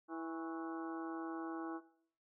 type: harmonic tone with a mistuned harmonic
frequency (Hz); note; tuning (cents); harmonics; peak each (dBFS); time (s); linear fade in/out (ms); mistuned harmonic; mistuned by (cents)
164; E3; -9; 2 / 3 / 4 / 5 / 6 / 7 / 8 / 9; -42 / -55 / -53 / -49 / -61 / -51 / -54 / -55; 0.08-1.81; 50; 7; -64
effects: noise-tail reverb RT60 0.6 s tail -17 dB re dry